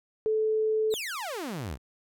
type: tone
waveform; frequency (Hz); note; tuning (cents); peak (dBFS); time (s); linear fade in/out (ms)
sine; 435.5; A4; -18; -23; 0.26-0.94; 0
type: exponential sweep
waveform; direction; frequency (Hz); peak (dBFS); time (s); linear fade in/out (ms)
sawtooth; down; 4400 to 56.6; -29; 0.9-1.78; 50
effects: none